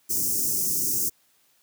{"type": "band-stop noise", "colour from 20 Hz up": "white", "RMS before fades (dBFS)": -25, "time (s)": [0.09, 1.1], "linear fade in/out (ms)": 20, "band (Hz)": [420, 5500], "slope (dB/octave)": 48, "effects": ["white hiss -64 dBFS RMS until 1.62 s", "high-pass 100 Hz 12 dB/octave"]}